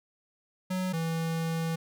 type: tone pair in turn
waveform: square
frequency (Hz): 185 / 163.91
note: F#3 / E3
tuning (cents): 0 / -10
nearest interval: major second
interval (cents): 210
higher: first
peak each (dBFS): -29 / -29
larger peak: neither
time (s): 0.7-0.93 / 0.93-1.76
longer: second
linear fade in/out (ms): 10
effects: none